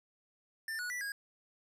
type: tone with pitch steps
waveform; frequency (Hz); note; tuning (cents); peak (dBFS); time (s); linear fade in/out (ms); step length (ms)
square; 1786 / 1464 / 1965 / 1638; A6 / F#6 / B6 / G#6; +25 / -19 / -9 / -24; -37; 0.68-1.12; 2; 110
effects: resampled to 32000 Hz